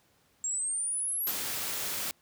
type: exponential sweep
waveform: sine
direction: up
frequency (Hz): 7440 to 11960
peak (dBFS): -29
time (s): 0.44-1.31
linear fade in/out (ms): 2
type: noise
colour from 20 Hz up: white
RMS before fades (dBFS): -34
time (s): 1.27-2.11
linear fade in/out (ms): 0
effects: pink hiss -67 dBFS RMS until 2.21 s + high-pass 80 Hz 12 dB/octave